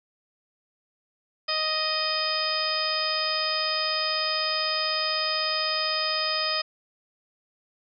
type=harmonic tone with a mistuned harmonic; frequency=624 Hz; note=D#5; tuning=5 cents sharp; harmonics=1 / 2 / 3 / 4 / 5 / 6 / 7 / 8; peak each=-33 / -31 / -35 / -34 / -35 / -38 / -37 / -27 dBFS; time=1.48-6.62 s; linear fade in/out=10 ms; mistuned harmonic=6; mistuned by=-34 cents; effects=none